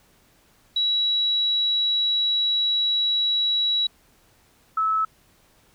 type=tone pair in turn; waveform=sine; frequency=3900 / 1301.5 Hz; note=B7 / E6; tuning=-23 / -22 cents; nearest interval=octave + perfect fifth; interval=1899 cents; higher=first; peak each=-19 dBFS; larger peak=neither; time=0.76-3.87 / 4.77-5.05 s; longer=first; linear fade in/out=5 ms; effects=pink hiss -59 dBFS RMS until 5.74 s